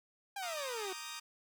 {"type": "exponential sweep", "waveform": "sawtooth", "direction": "down", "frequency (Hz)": [817, 363.6], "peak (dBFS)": -35, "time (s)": [0.36, 0.93], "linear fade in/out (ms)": 5}
{"type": "chord", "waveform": "10% pulse", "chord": "Eb major seventh", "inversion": "second", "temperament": "equal", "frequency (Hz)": [932.3, 1174.7, 1244.5, 1568], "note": ["Bb5", "D6", "Eb6", "G6"], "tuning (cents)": [0, 0, 0, 0], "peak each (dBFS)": [-40, -42, -38, -42], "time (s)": [0.42, 1.2], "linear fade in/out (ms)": 10}
{"effects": []}